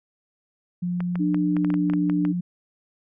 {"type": "tone", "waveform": "sine", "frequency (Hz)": 177.1, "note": "F3", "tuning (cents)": 24, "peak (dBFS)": -23, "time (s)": [0.82, 2.41], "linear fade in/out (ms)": 10}
{"type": "clicks", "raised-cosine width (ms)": 0.5, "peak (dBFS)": -19, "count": 11, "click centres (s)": [1.005, 1.156, 1.345, 1.567, 1.647, 1.703, 1.741, 1.899, 1.936, 2.098, 2.251]}
{"type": "tone with pitch glide", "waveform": "sine", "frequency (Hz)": [298.1, 295.4], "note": ["D4", "D4"], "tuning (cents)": [26, 10], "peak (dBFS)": -21, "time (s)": [1.19, 2.33], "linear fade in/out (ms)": 20, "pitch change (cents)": -16, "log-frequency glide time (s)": [1.61, 1.68]}
{"effects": []}